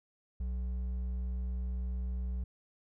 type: tone with hard clipping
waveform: triangle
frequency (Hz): 61.74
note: B1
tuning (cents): 0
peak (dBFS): -34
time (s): 0.4-2.44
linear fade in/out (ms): 5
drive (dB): 8
effects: none